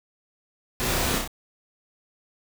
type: noise with echo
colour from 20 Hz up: pink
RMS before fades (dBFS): -27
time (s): 0.8-1.18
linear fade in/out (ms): 0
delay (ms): 32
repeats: 3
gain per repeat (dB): -3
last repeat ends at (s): 1.276
effects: none